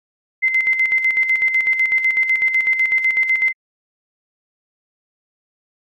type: tone with tremolo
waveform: sine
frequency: 2070 Hz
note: C7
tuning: 19 cents flat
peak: -12 dBFS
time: 0.42-3.53 s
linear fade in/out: 20 ms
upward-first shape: square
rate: 8 Hz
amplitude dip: 55%
effects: AAC 64 kbps